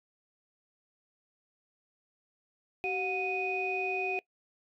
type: tone cluster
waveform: sine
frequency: 381.2 / 726 / 2486 Hz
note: G4 / F#5 / D#7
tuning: -48 / -33 / -2 cents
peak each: -34 / -35 / -32 dBFS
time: 2.84-4.19 s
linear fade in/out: 0 ms
effects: noise-tail reverb RT60 0.1 s tail -22 dB re dry + tanh soft clip ceiling -21 dBFS